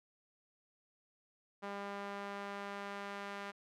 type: tone with band-pass filter sweep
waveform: sawtooth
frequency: 200.6 Hz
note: G3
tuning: 40 cents sharp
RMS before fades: -44 dBFS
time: 1.62-3.52 s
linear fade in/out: 20 ms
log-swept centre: 1000 to 1500 Hz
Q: 0.84
effects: none